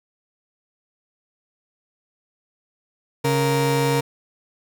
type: tone pair together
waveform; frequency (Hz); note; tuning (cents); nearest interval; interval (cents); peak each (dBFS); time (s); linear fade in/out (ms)
30% pulse; 138.6 / 466.2; C#3 / A#4; 0 / 0; octave + major sixth; 2100; -18; 3.24-4.01; 10
effects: none